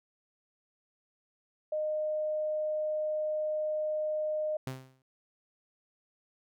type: tone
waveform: sine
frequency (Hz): 614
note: D#5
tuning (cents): -23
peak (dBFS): -29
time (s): 1.72-4.57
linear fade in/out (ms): 5
type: tone with exponential decay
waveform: sawtooth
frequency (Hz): 130.81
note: C3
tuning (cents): 0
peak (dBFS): -29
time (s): 4.67-5.02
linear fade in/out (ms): 2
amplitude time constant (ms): 75
effects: none